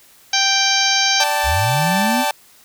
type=harmonic tone; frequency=784 Hz; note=G5; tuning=in tune; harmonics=1 / 2 / 3 / 4 / 5 / 6 / 7 / 8; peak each=-22 / -22 / -22 / -22 / -22 / -22 / -22 / -22 dBFS; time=0.33-1.24 s; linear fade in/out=5 ms
type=chord; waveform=sawtooth; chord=D suspended fourth; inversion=none; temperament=equal with one note detuned; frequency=587.3 / 775.9 / 880 Hz; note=D5 / G5 / A5; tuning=0 / -18 / 0 cents; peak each=-20 / -18 / -15 dBFS; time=1.2-2.31 s; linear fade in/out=2 ms
type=linear sweep; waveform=sine; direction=up; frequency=58 to 261.6 Hz; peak=-18 dBFS; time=1.43-2.25 s; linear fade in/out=50 ms
effects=white hiss -49 dBFS RMS until 2.64 s